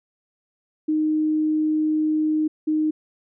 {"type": "tone pair in turn", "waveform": "sine", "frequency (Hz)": [309.2, 309.2], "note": ["D#4", "D#4"], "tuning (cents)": [-11, -11], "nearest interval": "unison", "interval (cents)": 0, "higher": "neither", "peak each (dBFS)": -18, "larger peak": "neither", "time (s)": [[0.88, 2.48], [2.67, 2.91]], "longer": "first", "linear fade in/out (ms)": 10, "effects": []}